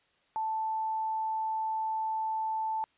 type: tone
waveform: sine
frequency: 880 Hz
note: A5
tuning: in tune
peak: -29 dBFS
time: 0.36-2.84 s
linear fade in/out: 0 ms
effects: white hiss -69 dBFS RMS until 2.97 s + resampled to 8000 Hz